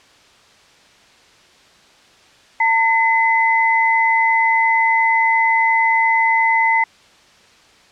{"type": "tone pair together", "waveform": "sine", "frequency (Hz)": [904.3, 2030], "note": ["A5", "B6"], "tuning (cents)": [47, 47], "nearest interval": "octave + major second", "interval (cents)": 1400, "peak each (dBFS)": -15, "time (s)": [2.6, 6.84], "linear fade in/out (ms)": 5, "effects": ["white hiss -49 dBFS RMS until 7.91 s", "low-pass 5000 Hz 12 dB/octave"]}